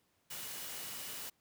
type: tone in noise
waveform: sine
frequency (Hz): 2924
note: F#7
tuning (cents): -21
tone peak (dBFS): -55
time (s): 0.3-1.3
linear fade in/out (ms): 10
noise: white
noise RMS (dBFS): -44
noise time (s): 0.3-1.3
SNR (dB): -14
effects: pink hiss -75 dBFS RMS until 1.4 s + high-pass 80 Hz 12 dB/octave